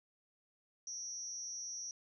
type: tone with amplitude modulation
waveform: sine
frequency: 5790 Hz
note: F#8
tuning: 38 cents flat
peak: -37 dBFS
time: 0.87-1.91 s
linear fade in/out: 2 ms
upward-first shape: sine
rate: 294 Hz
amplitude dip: 95%
effects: none